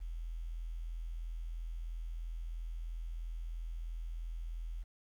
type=tone with quantisation; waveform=sine; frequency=41.51 Hz; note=E1; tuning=13 cents sharp; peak=-38 dBFS; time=0-4.84 s; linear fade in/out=20 ms; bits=11; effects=none